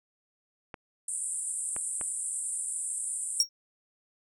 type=clicks; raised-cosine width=0.5 ms; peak=-24 dBFS; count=3; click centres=0.742 / 1.764 / 2.012 s
type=band-pass noise; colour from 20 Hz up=white; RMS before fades=-34 dBFS; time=1.08-3.43 s; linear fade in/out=2 ms; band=8000 to 9600 Hz; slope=96 dB/octave
type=tone with exponential decay; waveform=triangle; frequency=5588 Hz; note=F8; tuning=in tune; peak=-15 dBFS; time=3.4-3.49 s; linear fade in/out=1 ms; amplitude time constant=18 ms
effects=none